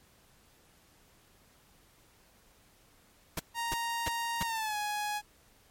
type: noise bursts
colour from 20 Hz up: pink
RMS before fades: -33 dBFS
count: 4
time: 3.37-4.43 s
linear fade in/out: 5 ms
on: 25 ms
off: 320 ms
type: tone with pitch glide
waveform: sawtooth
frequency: 932.3 to 835.4 Hz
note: A#5 to G#5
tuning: 0 to +10 cents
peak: -28 dBFS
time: 3.54-5.22 s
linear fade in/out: 50 ms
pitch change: -190 cents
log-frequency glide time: 4.44-4.76 s
effects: pink hiss -63 dBFS RMS until 5.7 s + MP3 64 kbps